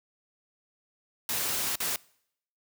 white noise with dropouts, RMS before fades -30 dBFS, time 1.29-1.96 s, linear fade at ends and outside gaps 2 ms, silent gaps 1.757-1.802 s, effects noise-tail reverb RT60 0.7 s tail -24 dB re dry + high-pass 80 Hz 12 dB/octave

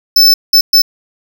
square tone bursts at uneven times, 5274 Hz, E8, in tune, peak -4 dBFS, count 3, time 0.16-0.34 / 0.53-0.61 / 0.73-0.82 s, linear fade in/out 5 ms, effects 7-bit

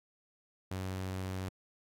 sawtooth tone, 93.9 Hz, F#2, 26 cents sharp, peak -32 dBFS, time 0.71-1.49 s, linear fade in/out 5 ms, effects AAC 64 kbps

